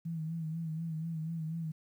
sine tone with vibrato, 161.8 Hz, E3, 32 cents flat, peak -34 dBFS, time 0.05-1.72 s, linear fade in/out 10 ms, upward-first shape sine, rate 4.1 Hz, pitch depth 57 cents each way, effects 11-bit

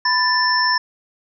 sine tone cluster, 996 / 1763 / 5350 Hz, B5 / A6 / E8, +14 / +3 / +25 cents, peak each -19 dBFS, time 0.05-0.78 s, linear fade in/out 5 ms, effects none

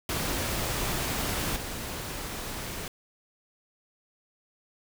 pink noise with level steps, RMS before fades -30 / -36 dBFS, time 0.09-2.88 s, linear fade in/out 2 ms, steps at 1.56 s, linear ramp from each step 5 ms, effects none

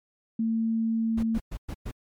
sine tone, 225.3 Hz, A3, 41 cents sharp, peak -23 dBFS, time 0.39-1.38 s, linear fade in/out 5 ms
brown noise bursts, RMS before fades -33 dBFS, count 5, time 1.17-1.915 s, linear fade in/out 10 ms, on 61 ms, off 110 ms
effects MP3 96 kbps

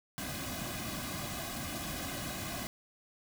pink noise with comb filter, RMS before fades -39 dBFS, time 0.18-2.67 s, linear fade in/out 0 ms, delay 2.2 ms, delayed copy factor -0.85, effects none

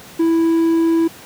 triangle tone, 329.6 Hz, E4, in tune, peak -10 dBFS, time 0.19-1.08 s, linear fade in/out 10 ms, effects pink hiss -39 dBFS RMS until 1.25 s + high-pass 100 Hz 12 dB/octave

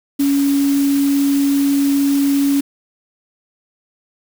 sine tone in noise, 280 Hz, C#4, 18 cents sharp, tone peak -12 dBFS, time 0.19-2.61 s, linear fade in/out 10 ms, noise white, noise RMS -29 dBFS, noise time 0.19-2.61 s, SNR +14 dB, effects none

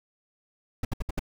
brown noise bursts, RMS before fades -26 dBFS, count 5, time 0.83-1.194 s, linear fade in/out 5 ms, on 20 ms, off 66 ms, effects none

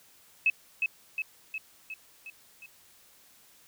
sine tone with echo, 2587 Hz, E7, 33 cents flat, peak -20 dBFS, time 0.46-0.5 s, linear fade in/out 2 ms, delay 360 ms, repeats 6, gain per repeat -4 dB, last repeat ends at 2.66 s, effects white hiss -59 dBFS RMS until 3.67 s

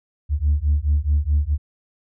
sine beating tone pair, 71.4 / 76.1 Hz, D2 / D#2, -48 / -38 cents, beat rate 4.7 Hz, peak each -18 dBFS, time 0.29-1.58 s, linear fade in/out 50 ms, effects tanh soft clip ceiling -11 dBFS

